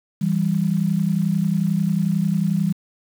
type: tone pair together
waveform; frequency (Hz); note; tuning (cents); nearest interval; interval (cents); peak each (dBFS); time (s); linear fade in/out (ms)
sine; 164.82 / 196; E3 / G3; 0 / 0; minor third; 300; -20; 0.21-2.73; 10
effects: 7-bit